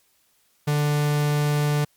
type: tone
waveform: 45% pulse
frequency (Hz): 147.5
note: D3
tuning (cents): +8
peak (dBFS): -19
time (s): 0.67-1.85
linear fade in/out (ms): 10
effects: white hiss -64 dBFS RMS until 1.96 s + MP3 96 kbps